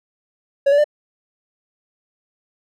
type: tone with pitch steps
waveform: triangle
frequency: 557 / 575.6 / 594.9 Hz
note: C#5 / D5 / D5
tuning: +8 / -35 / +22 cents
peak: -9 dBFS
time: 0.66-0.843 s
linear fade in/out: 10 ms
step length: 61 ms
effects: none